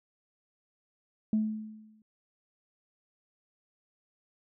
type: tone with exponential decay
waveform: sine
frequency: 216.3 Hz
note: A3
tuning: 29 cents flat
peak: -21 dBFS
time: 1.33-2.02 s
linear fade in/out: 2 ms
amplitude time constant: 150 ms
effects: tanh soft clip ceiling -19 dBFS